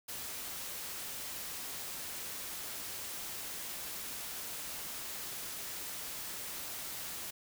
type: noise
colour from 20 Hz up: white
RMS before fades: -42 dBFS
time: 0.08-7.31 s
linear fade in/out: 10 ms
effects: none